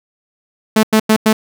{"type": "tone bursts", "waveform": "sawtooth", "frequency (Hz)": 217.8, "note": "A3", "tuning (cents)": -17, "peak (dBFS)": -4, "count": 4, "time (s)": [0.76, 1.33], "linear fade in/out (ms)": 5, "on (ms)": 72, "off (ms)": 94, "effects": []}